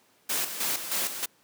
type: noise with tremolo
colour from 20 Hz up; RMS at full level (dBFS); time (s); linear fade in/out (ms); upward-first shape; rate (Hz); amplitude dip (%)
white; -28; 0.29-1.26; 10; square; 3.2; 60
effects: pink hiss -63 dBFS RMS until 1.43 s + high-pass 200 Hz 12 dB/octave